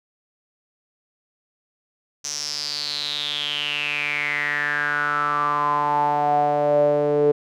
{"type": "tone with band-pass filter sweep", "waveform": "sawtooth", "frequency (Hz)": 146.83, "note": "D3", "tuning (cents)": 0, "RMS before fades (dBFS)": -22, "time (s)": [2.24, 7.32], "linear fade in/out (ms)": 10, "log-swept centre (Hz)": [6000, 450], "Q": 8.3, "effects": []}